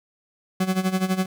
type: tone with tremolo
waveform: 40% pulse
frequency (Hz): 187.2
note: F#3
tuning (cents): +20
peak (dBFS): -17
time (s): 0.6-1.26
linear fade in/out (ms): 5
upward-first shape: sine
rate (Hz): 12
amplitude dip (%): 80
effects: none